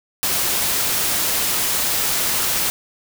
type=noise; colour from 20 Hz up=white; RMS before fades=-20 dBFS; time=0.23-2.7 s; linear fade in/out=0 ms; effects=none